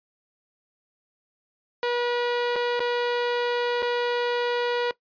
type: tone with dropouts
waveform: sawtooth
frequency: 483.3 Hz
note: B4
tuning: 38 cents flat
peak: -19 dBFS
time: 1.83-4.91 s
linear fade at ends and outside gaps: 1 ms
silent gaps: 2.558-2.562 / 2.795-2.803 / 3.822-3.827 s
effects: noise-tail reverb RT60 0.1 s tail -19 dB re dry + resampled to 11025 Hz